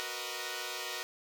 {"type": "chord", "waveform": "5% pulse", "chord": "B major seventh", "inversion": "second", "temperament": "equal", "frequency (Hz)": [370, 466.2, 493.9, 622.3], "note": ["F#4", "A#4", "B4", "D#5"], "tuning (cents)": [0, 0, 0, 0], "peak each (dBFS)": -31, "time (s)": [0, 1.03], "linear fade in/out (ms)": 0, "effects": []}